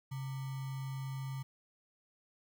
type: tone with sample-and-hold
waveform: sine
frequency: 134.3 Hz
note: C3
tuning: 46 cents sharp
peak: -37 dBFS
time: 0.11-1.43 s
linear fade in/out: 10 ms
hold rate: 1050 Hz
effects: none